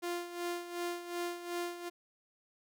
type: tone with tremolo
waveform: sawtooth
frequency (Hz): 348.6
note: F4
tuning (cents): -3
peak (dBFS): -30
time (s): 0.02-1.9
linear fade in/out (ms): 20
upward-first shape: sine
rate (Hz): 2.7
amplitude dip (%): 70
effects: none